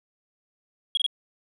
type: tone bursts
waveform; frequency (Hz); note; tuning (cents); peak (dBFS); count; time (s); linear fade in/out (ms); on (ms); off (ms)
sine; 3297; G#7; -13; -18; 3; 0.95-1.064; 2; 22; 24
effects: tanh soft clip ceiling -18 dBFS